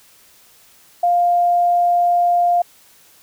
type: tone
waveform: sine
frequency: 701 Hz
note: F5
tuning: 6 cents sharp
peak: -12 dBFS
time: 1.03-2.62 s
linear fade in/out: 5 ms
effects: white hiss -50 dBFS RMS until 3.22 s